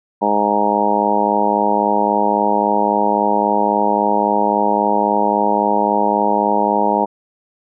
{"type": "harmonic tone", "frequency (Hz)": 103.7, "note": "G#2", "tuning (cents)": -2, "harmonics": [2, 3, 4, 5, 6, 7, 8, 9], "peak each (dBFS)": [-22, -24, -23, -23, -22, -23, -19, -18], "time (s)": [0.21, 7.06], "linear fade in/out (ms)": 20, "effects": []}